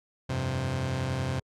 sawtooth chord, F suspended second, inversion none, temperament just, 87.31 / 98.22 / 130.96 Hz, F2 / G2 / C3, 0 / +4 / +2 cents, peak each -31 / -31 / -25 dBFS, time 0.29-1.4 s, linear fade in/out 10 ms, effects low-pass 7000 Hz 12 dB/octave + AAC 64 kbps

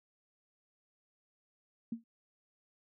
sine tone with exponential decay, 230 Hz, A#3, 23 cents flat, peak -31 dBFS, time 1.92-2.04 s, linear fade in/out 5 ms, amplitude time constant 24 ms, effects none

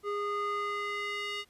square tone with band-pass filter sweep, 410 Hz, G#4, 22 cents flat, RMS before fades -34 dBFS, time 0.03-1.45 s, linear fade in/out 50 ms, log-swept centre 830 to 2900 Hz, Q 1.9, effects pink hiss -66 dBFS RMS until 1.49 s + resampled to 32000 Hz

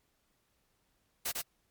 white noise with echo, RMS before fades -34 dBFS, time 1.25-1.32 s, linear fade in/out 10 ms, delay 99 ms, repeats 1, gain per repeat -2 dB, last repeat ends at 1.419 s, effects pink hiss -75 dBFS RMS until 1.7 s + MP3 96 kbps

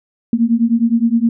sine beating tone pair, 226.9 / 236.6 Hz, A#3 / A#3, -47 / +26 cents, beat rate 9.7 Hz, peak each -14 dBFS, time 0.33-1.29 s, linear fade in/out 2 ms, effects none

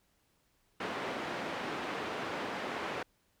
pink band-pass noise, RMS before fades -38 dBFS, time 0.8-3.03 s, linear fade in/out 5 ms, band 280 to 2400 Hz, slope 12 dB/octave, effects pink hiss -73 dBFS RMS until 3.4 s

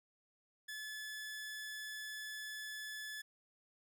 sawtooth tone, 1723 Hz, A6, 37 cents flat, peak -40 dBFS, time 0.68-3.22 s, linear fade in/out 10 ms, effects none

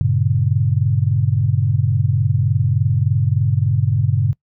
sine chord, G diminished, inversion none, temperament just, 98 / 117.6 / 141.12 Hz, G2 / Bb2 / Db3, 0 / +16 / +31 cents, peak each -18 dBFS, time 0.01-4.33 s, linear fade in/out 0 ms, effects noise-tail reverb RT60 0.1 s tail -23 dB re dry

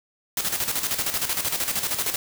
white noise with tremolo, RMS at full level -24 dBFS, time 0.37-2.16 s, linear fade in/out 2 ms, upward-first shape square, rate 13 Hz, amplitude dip 60%, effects none

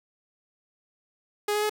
sawtooth tone with pitch steps, 415.3 / 419.6 / 424 Hz, G#4 / G#4 / G#4, 0 / +18 / +36 cents, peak -20 dBFS, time 1.48-1.696 s, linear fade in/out 5 ms, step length 72 ms, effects 8-bit

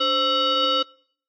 sine tone with frequency modulation, 2142 Hz, C7, 40 cents sharp, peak -18 dBFS, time 0-0.83 s, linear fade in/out 10 ms, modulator 810 Hz, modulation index 2.3, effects noise-tail reverb RT60 0.6 s tail -25 dB re dry + AAC 48 kbps

